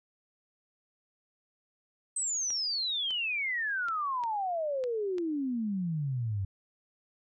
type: exponential sweep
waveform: sine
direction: down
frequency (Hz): 8300 to 93.6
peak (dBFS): -29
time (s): 2.16-6.45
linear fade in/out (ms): 5
type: clicks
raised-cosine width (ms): 0.2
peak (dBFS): -28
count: 6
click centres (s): 2.505 / 3.107 / 3.885 / 4.237 / 4.839 / 5.183
effects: none